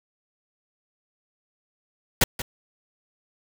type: noise with echo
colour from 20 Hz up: pink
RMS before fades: -17 dBFS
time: 2.21-2.24 s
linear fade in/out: 5 ms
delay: 180 ms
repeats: 1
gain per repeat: -13 dB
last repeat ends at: 2.42 s
effects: none